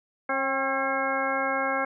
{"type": "harmonic tone with a mistuned harmonic", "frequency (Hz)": 269.8, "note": "C#4", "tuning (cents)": -47, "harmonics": [1, 2, 3, 4, 5, 6, 8], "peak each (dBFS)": [-35, -30, -31, -32, -32, -31, -33], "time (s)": [0.29, 1.85], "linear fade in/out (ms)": 5, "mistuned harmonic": 3, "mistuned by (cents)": -32, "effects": []}